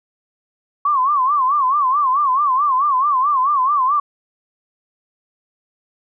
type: tone with vibrato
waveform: sine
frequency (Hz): 1100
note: C#6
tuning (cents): -14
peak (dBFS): -13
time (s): 0.85-4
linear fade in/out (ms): 5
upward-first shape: sine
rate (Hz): 4.6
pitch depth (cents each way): 150
effects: none